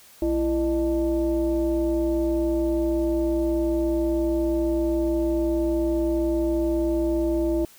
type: tone with frequency modulation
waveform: sine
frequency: 334.2 Hz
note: E4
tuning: 24 cents sharp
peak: -20 dBFS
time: 0.22-7.65 s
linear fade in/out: 2 ms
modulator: 275 Hz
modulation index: 0.8
effects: white hiss -51 dBFS RMS until 7.78 s